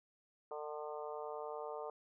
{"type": "harmonic tone with a mistuned harmonic", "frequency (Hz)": 150.1, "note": "D3", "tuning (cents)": 38, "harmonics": [3, 4, 5, 6, 7, 8], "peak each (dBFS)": [-45, -47, -49, -51, -52, -53], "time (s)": [0.51, 1.9], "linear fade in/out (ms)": 2, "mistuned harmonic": 8, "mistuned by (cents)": 16, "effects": []}